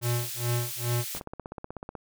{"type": "tone with tremolo", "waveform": "square", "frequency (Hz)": 120, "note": "B2", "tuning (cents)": -49, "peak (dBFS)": -25, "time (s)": [0.01, 1.05], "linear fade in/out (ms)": 50, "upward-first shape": "sine", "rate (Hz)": 2.4, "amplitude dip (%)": 100}
{"type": "high-pass noise", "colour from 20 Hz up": "white", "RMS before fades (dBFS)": -36, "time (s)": [0.02, 1.2], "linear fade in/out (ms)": 20, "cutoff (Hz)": 2400, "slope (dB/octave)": 12}
{"type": "click train", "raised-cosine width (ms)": 1, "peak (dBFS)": -23, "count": 14, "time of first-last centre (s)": [1.15, 1.952], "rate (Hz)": 16.2}
{"type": "noise with exponential decay", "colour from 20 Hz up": "pink", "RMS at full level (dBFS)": -35, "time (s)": [1.16, 1.24], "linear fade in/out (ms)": 2, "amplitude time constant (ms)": 17}
{"effects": []}